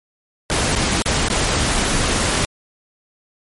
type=noise with dropouts; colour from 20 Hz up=pink; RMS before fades=-18 dBFS; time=0.5-2.45 s; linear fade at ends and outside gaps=0 ms; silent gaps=0.753-0.76 / 1.022-1.058 / 1.284-1.301 s; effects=MP3 48 kbps